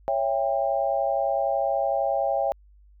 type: chord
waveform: sine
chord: C# diminished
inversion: none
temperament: just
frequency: 554.4 / 665.2 / 798.3 Hz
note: C#5 / E5 / G5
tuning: 0 / +16 / +31 cents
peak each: -26 dBFS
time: 0.08-2.52 s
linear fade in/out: 0 ms
effects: added 50 Hz sine -51 dBFS peak until 3 s